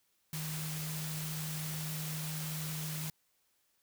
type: tone in noise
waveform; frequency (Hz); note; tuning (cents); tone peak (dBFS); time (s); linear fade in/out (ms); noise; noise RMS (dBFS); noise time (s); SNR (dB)
sine; 155.8; D#3; +3; -38; 0.33-3.1; 2; white; -42; 0.33-3.1; +1
effects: white hiss -75 dBFS RMS until 3.82 s